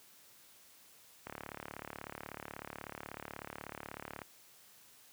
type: click train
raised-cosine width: 0.5 ms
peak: -27 dBFS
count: 108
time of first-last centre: 1.27-4.218 s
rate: 36.3 Hz
effects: white hiss -61 dBFS RMS until 5.12 s + high-pass 60 Hz 12 dB/octave